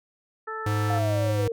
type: harmonic tone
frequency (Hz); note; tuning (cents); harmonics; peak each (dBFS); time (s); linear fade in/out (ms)
439.9; A4; 0; 1 / 2 / 3 / 4; -36 / -39 / -33 / -38; 0.47-0.99; 10
type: tone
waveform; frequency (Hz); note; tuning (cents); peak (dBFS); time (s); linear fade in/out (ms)
square; 104.8; G#2; +16; -24; 0.66-1.48; 5
type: linear sweep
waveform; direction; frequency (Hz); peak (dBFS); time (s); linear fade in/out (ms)
sine; down; 720 to 451.5; -26; 0.9-1.52; 2
effects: none